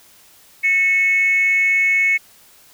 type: tone with frequency modulation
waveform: sine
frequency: 2199 Hz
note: C#7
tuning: 14 cents flat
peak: -12 dBFS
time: 0.63-2.18 s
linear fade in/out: 20 ms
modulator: 375 Hz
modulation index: 0.36
effects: tanh soft clip ceiling -8 dBFS + white hiss -49 dBFS RMS until 2.73 s